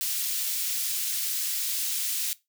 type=high-pass noise; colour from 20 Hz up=white; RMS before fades=-29 dBFS; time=0.01-2.33 s; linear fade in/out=0 ms; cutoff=3100 Hz; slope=12 dB/octave; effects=noise-tail reverb RT60 0.2 s tail -19 dB re dry